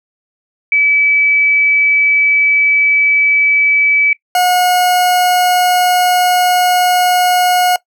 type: tone pair in turn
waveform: sine / 40% pulse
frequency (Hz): 2296 / 723.2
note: D7 / F#5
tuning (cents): -40 / -40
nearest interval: octave + minor sixth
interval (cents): 2000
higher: first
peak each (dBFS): -8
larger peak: neither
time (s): 0.72-4.13 / 4.35-7.76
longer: neither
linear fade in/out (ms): 2
effects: noise-tail reverb RT60 0.1 s tail -20 dB re dry